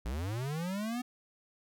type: linear sweep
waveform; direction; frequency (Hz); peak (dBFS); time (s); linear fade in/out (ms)
square; up; 51.91 to 252.8; -34; 0.05-1.02; 10
effects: none